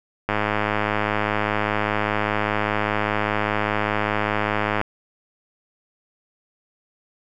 click train, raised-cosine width 0.5 ms, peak -6 dBFS, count 476, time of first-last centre 0.29-4.814 s, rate 105 Hz, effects none

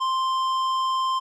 triangle tone with tanh clipping, 1046.5 Hz, C6, in tune, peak -23 dBFS, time 0-1.2 s, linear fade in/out 20 ms, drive 15 dB, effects none

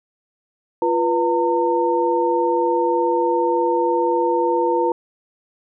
sine tone cluster, 346.2 / 489.5 / 911 Hz, F4 / B4 / A#5, -15 / -15 / -40 cents, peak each -20 dBFS, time 0.82-4.92 s, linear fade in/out 2 ms, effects none

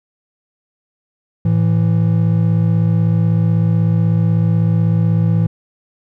triangle tone pair together, 110 / 166.15 Hz, A2 / E3, 0 / +14 cents, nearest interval perfect fifth, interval 714 cents, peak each -12 dBFS, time 1.45-5.47 s, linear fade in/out 5 ms, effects none

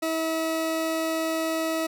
40% pulse tone pair together, 322.6 / 645.2 Hz, E4 / E5, -37 / -37 cents, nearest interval octave, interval 1200 cents, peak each -27 / -28 dBFS, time 0.02-1.87 s, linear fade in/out 10 ms, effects none

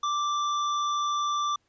sine tone with tanh clipping, 1174.7 Hz, D6, in tune, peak -27 dBFS, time 0.03-1.56 s, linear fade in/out 5 ms, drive 17 dB, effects pink hiss -71 dBFS RMS until 1.68 s + resampled to 16000 Hz

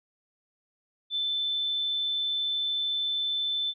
sine tone, 3527 Hz, A7, 3 cents sharp, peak -26 dBFS, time 1.1-3.74 s, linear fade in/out 50 ms, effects none

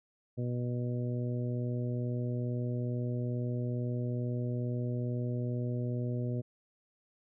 harmonic tone, 122.3 Hz, B2, 16 cents flat, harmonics 1 / 2 / 3 / 4 / 5, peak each -32 / -38 / -42 / -44 / -46 dBFS, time 0.37-6.42 s, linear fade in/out 20 ms, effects none

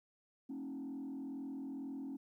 sine tone with frequency modulation, 271.5 Hz, C#4, 36 cents flat, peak -39 dBFS, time 0.49-2.17 s, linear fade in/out 10 ms, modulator 42.1 Hz, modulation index 0.85, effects tanh soft clip ceiling -39 dBFS + 13-bit

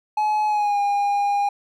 triangle tone with pitch glide, 850 to 810.7 Hz, G#5 to G#5, +40 to -42 cents, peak -16 dBFS, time 0.17-1.49 s, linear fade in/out 5 ms, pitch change -82 cents, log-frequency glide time 0.47-0.79 s, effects none

